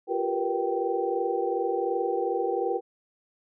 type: tone cluster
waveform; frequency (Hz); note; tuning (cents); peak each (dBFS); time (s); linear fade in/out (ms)
sine; 350.9 / 392.1 / 465.4 / 488.1 / 779; F4 / G4 / A#4 / B4 / G5; +8 / 0 / -3 / -20 / -11; -31; 0.07-2.81; 50
effects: none